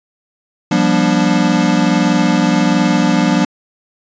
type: chord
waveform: square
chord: G minor seventh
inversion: third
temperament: equal with one note detuned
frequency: 174.61 / 196 / 239.2 / 293.7 Hz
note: F3 / G3 / Bb3 / D4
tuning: 0 / 0 / +45 / 0 cents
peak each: -17 dBFS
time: 0.71-3.45 s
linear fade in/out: 5 ms
effects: resampled to 16000 Hz